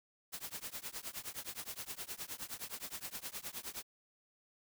white noise with tremolo, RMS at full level -41 dBFS, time 0.32-3.83 s, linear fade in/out 20 ms, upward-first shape triangle, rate 9.6 Hz, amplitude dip 100%, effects none

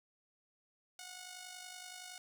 5% pulse tone with amplitude modulation, 731 Hz, F#5, 21 cents flat, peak -34 dBFS, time 0.99-2.18 s, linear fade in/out 2 ms, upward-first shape sine, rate 50.7 Hz, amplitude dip 50%, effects none

